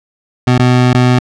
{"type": "tone with dropouts", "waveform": "25% pulse", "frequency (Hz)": 125, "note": "B2", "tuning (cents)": 21, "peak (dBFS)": -3, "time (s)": [0.47, 1.19], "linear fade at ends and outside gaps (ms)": 5, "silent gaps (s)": [[0.581, 0.594], [0.933, 0.945]], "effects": ["low-pass 5000 Hz 12 dB/octave"]}